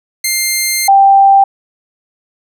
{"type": "tone pair in turn", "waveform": ["10% pulse", "sine"], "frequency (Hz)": [2100, 786.6], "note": ["C7", "G5"], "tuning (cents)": [6, 6], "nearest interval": "octave + perfect fourth", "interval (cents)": 1700, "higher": "first", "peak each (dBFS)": -3, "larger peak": "neither", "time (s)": [[0.24, 0.88], [0.88, 1.44]], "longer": "first", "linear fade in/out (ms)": 5, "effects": []}